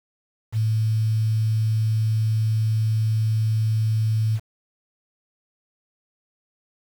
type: tone with quantisation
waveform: sine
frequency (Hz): 110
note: A2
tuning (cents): 0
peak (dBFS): -18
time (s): 0.52-4.4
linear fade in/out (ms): 50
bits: 7
effects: none